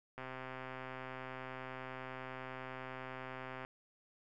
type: click train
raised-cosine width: 0.5 ms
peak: -30 dBFS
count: 452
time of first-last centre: 0.18-3.649 s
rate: 130 Hz
effects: none